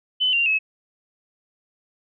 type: tone with pitch steps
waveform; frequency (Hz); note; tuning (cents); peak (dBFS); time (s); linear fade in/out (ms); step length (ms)
sine; 3023 / 2774 / 2580; F#7 / F7 / E7; +36 / -12 / -38; -17; 0.2-0.59; 20; 130
effects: none